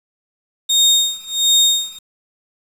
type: tone with tremolo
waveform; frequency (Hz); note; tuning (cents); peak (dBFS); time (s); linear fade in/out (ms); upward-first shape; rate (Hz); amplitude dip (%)
30% pulse; 3700; A#7; -14; -7; 0.69-1.99; 10; sine; 1.4; 95
effects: resampled to 32000 Hz + 7-bit